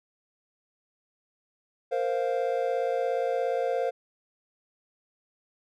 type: chord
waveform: triangle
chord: Bb suspended second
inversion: none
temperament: equal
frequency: 466.2 / 523.3 / 698.5 Hz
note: Bb4 / C5 / F5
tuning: 0 / 0 / 0 cents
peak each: -28 / -26 / -29 dBFS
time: 1.91-3.91 s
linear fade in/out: 20 ms
effects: none